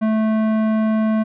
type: tone with tanh clipping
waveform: sine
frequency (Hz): 218.6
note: A3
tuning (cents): -11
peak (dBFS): -17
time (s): 0.01-1.24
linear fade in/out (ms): 20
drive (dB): 15
effects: none